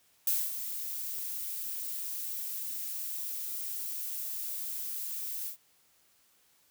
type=noise with ADSR envelope; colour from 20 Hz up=violet; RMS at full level=-27 dBFS; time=0.27-5.57 s; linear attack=3 ms; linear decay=230 ms; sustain=-10 dB; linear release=100 ms; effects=white hiss -67 dBFS RMS until 6.7 s